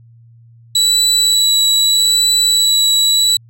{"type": "tone with vibrato", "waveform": "30% pulse", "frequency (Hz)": 3937, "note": "B7", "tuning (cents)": -6, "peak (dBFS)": -7, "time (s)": [0.75, 3.37], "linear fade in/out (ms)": 5, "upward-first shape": "triangle", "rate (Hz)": 0.8, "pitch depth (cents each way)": 12, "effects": ["added 116 Hz sine -41 dBFS peak until 3.49 s"]}